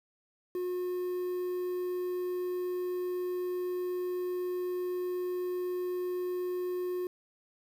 triangle tone with quantisation, 360.8 Hz, F#4, 44 cents flat, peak -29 dBFS, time 0.55-7.07 s, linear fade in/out 2 ms, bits 9, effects none

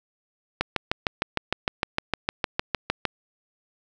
click train, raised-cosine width 0.3 ms, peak -6 dBFS, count 17, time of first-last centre 0.61-3.053 s, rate 6.55 Hz, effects none

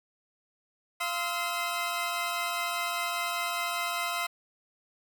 20% pulse tone cluster, 693 / 1037 / 1286 Hz, F5 / C6 / E6, -14 / -16 / -43 cents, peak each -29 dBFS, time 1-4.27 s, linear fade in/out 10 ms, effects none

